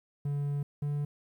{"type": "tone pair in turn", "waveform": "triangle", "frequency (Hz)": [143.3, 145.38], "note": ["D3", "D3"], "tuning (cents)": [-42, -17], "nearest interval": "unison", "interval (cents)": 25, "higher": "second", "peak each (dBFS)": -27, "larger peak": "neither", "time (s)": [[0.25, 0.63], [0.82, 1.05]], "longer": "first", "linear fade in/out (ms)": 5, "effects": ["11-bit"]}